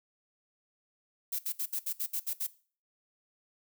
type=noise bursts; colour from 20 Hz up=violet; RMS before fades=-33 dBFS; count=9; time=1.32-2.47 s; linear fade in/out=10 ms; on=70 ms; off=65 ms; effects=noise-tail reverb RT60 0.4 s tail -18 dB re dry